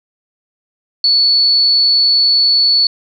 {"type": "tone", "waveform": "sine", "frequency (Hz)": 4435, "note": "C#8", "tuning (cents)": 0, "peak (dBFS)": -8, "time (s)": [1.04, 2.87], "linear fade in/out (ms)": 2, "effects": []}